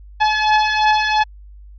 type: beating tone pair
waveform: sawtooth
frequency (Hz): 854 / 856.9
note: G#5 / A5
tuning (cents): +48 / -46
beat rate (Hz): 2.9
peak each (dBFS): -14 / -11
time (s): 0.2-1.24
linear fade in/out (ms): 20
effects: added 50 Hz sine -37 dBFS peak until 1.78 s + resampled to 11025 Hz